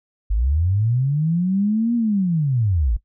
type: linear two-way sweep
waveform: sine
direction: up then down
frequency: 46.65 to 240 to 46.65 Hz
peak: -16 dBFS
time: 0.3-2.97 s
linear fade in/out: 10 ms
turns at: 1.95 s
effects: noise-tail reverb RT60 0.1 s tail -18 dB re dry